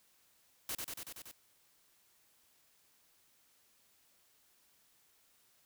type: noise with echo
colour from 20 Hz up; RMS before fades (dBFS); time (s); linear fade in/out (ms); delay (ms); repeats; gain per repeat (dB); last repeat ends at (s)
white; -39; 0.69-0.75; 2; 94; 6; -2; 1.314
effects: white hiss -70 dBFS RMS until 5.65 s